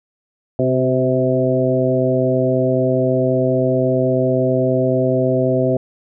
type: harmonic tone with a mistuned harmonic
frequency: 129.3 Hz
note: C3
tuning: 20 cents flat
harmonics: 1 / 2 / 3 / 4 / 5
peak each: -20 / -20 / -20 / -20 / -20 dBFS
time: 0.59-5.77 s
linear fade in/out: 2 ms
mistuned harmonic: 3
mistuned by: -25 cents
effects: none